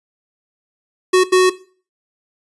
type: tone bursts at uneven times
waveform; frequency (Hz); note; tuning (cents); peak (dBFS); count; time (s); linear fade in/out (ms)
square; 369.6; F#4; -2; -9; 2; 1.13-1.24 / 1.32-1.5; 10
effects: noise-tail reverb RT60 0.4 s tail -17 dB re dry + resampled to 24000 Hz